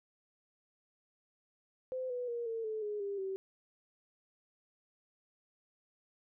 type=tone with pitch steps; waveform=sine; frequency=514 / 493.1 / 473 / 453.7 / 435.2 / 417.5 / 400.5 / 384.2 Hz; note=C5 / B4 / A#4 / A#4 / A4 / G#4 / G4 / G4; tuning=-31 / -3 / +25 / -47 / -19 / +9 / +37 / -35 cents; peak=-35 dBFS; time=1.92-3.36 s; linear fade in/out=0 ms; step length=180 ms; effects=none